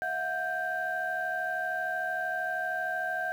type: tone cluster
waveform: sine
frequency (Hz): 652 / 725 / 1572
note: E5 / F#5 / G6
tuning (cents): -19 / -35 / +4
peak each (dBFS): -36 / -33 / -31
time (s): 0.02-3.32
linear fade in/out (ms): 0
effects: tanh soft clip ceiling -21 dBFS + 9-bit